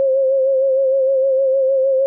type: tone with vibrato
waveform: sine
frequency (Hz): 534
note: C5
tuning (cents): +35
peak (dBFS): -12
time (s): 0-2.06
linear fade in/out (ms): 0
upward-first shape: sine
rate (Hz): 6.5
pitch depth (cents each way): 41
effects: none